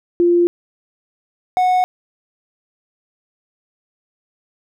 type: tone pair in turn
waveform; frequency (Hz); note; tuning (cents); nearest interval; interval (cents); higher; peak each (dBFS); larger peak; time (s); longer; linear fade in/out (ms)
sine / triangle; 347.3 / 734.3; F4 / F#5; -10 / -13; octave + minor second; 1297; second; -10; neither; 0.2-0.47 / 1.57-1.84; neither; 0
effects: none